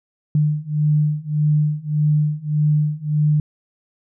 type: beating tone pair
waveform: sine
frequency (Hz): 149.7 / 151.4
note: D3 / D#3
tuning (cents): +33 / -47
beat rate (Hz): 1.7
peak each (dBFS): -19 / -18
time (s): 0.35-3.4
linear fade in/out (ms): 2
effects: none